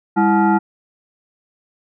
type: tone with frequency modulation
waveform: sine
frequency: 329.6 Hz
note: E4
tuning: in tune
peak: -11 dBFS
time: 0.16-0.59 s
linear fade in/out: 20 ms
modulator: 531 Hz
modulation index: 1.5
effects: none